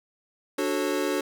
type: chord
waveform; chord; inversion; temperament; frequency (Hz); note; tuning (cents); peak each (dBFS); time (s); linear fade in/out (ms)
square; D major seventh; none; equal with one note detuned; 293.7 / 370 / 440 / 543.6; D4 / F#4 / A4 / C#5; 0 / 0 / 0 / -34; -30 / -30 / -32 / -32; 0.58-1.21; 5
effects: none